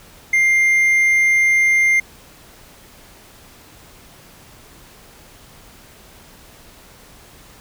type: tone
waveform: triangle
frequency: 2100 Hz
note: C7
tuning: 6 cents sharp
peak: -10 dBFS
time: 0.33-2 s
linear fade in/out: 5 ms
effects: pink hiss -45 dBFS RMS until 7.6 s